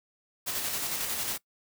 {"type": "noise with tremolo", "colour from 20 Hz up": "white", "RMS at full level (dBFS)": -31, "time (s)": [0.46, 1.38], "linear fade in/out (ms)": 20, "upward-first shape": "square", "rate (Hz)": 11, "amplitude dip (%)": 30, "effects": ["noise-tail reverb RT60 0.1 s tail -21 dB re dry"]}